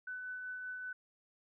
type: tone with tremolo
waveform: sine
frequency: 1500 Hz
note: F#6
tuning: 23 cents sharp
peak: -39 dBFS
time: 0.07-0.93 s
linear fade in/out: 5 ms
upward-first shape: triangle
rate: 5.2 Hz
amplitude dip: 30%
effects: none